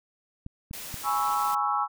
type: clicks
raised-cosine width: 5 ms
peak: -25 dBFS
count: 3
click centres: 0.464 / 0.711 / 0.942 s
type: noise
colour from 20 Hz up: white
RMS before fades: -39 dBFS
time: 0.73-1.55 s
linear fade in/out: 5 ms
type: chord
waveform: sine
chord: C# minor seventh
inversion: second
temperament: equal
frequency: 830.6 / 987.8 / 1108.7 / 1318.5 Hz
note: G#5 / B5 / C#6 / E6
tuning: 0 / 0 / 0 / 0 cents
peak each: -28 / -33 / -29 / -28 dBFS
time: 1.03-1.88 s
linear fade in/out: 50 ms
effects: none